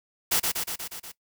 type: noise with echo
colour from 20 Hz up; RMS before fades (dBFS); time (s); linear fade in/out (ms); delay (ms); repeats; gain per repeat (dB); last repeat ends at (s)
white; -23; 0.31-0.4; 10; 120; 6; -3; 1.12
effects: noise-tail reverb RT60 0.1 s tail -19 dB re dry